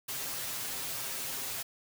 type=noise with comb filter; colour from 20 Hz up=white; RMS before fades=-37 dBFS; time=0.08-1.63 s; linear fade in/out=10 ms; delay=7.5 ms; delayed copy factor=+1; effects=none